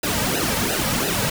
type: noise with flanger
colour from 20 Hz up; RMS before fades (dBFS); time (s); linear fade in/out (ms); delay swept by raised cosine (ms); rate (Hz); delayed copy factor
pink; -22; 0.03-1.3; 5; 0.88 to 2.88; 2.9; -0.9
effects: none